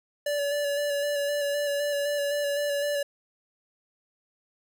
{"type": "tone with vibrato", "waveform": "square", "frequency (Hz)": 576, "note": "D5", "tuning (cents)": -34, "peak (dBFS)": -26, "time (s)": [0.26, 3.03], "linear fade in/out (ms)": 5, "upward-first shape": "square", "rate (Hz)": 3.9, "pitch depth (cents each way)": 19, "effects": []}